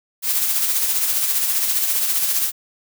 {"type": "noise with tremolo", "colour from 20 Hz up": "blue", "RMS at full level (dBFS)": -18, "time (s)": [0.22, 2.52], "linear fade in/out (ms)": 50, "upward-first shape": "sine", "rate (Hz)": 15, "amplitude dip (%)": 40, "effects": []}